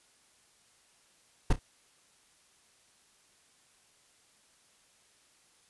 brown noise with echo, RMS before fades -22 dBFS, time 1.5-1.53 s, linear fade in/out 5 ms, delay 31 ms, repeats 2, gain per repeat -14 dB, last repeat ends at 1.592 s, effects white hiss -65 dBFS RMS until 5.69 s + resampled to 24000 Hz

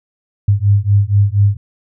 sine beating tone pair, 99.3 / 103.5 Hz, G2 / G#2, +23 / -5 cents, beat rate 4.2 Hz, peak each -12 dBFS, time 0.48-1.57 s, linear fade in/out 5 ms, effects none

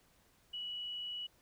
sine tone, 2937 Hz, F#7, 13 cents flat, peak -39 dBFS, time 0.53-1.27 s, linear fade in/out 10 ms, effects pink hiss -69 dBFS RMS until 1.41 s

